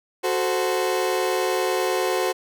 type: chord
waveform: 30% pulse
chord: F# diminished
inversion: none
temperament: equal with one note detuned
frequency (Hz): 370 / 440 / 520.2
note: F#4 / A4 / C5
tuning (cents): 0 / 0 / -10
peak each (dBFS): -21 / -25 / -23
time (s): 0.23-2.33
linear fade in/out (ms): 20
effects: none